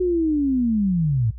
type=linear sweep; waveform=sine; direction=down; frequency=370 to 103.83 Hz; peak=-17 dBFS; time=0-1.31 s; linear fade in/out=10 ms; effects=noise-tail reverb RT60 0.1 s tail -25 dB re dry + added 60 Hz sine -33 dBFS peak until 1.38 s